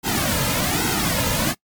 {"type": "noise with flanger", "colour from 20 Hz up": "pink", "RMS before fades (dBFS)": -21, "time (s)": [0.03, 1.55], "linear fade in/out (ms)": 50, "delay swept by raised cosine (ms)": [1.7, 2.7], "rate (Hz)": 1.2, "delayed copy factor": -0.95, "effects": ["noise-tail reverb RT60 0.1 s tail -24 dB re dry", "MP3 96 kbps"]}